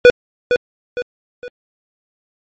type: tone with echo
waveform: square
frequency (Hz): 491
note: B4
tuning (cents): -10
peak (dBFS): -3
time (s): 0.05-0.1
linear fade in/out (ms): 0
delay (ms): 460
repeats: 3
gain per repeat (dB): -8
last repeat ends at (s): 1.48
effects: low-pass 3000 Hz 12 dB/octave + MP3 32 kbps